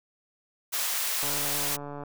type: high-pass noise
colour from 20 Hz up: white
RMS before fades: -29 dBFS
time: 0.72-1.77 s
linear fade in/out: 20 ms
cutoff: 690 Hz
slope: 12 dB/octave
type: click train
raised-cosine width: 1 ms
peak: -25 dBFS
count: 117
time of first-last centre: 1.23-2.036 s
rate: 144 Hz
effects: none